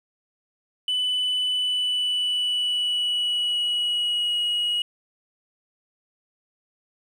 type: tone with pitch glide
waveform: sine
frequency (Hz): 2993 to 2901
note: F#7 to F#7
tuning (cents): +19 to -35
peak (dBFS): -19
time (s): 0.88-4.82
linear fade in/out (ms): 2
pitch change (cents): -54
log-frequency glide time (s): 1.49-4.35
effects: tanh soft clip ceiling -20 dBFS + 9-bit